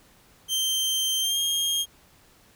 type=tone with pitch glide; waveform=sawtooth; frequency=3136 to 3232 Hz; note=G7 to G#7; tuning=0 to -48 cents; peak=-20 dBFS; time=0.48-1.86 s; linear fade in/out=50 ms; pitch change=+52 cents; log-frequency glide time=1.2-1.39 s; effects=pink hiss -57 dBFS RMS until 2.55 s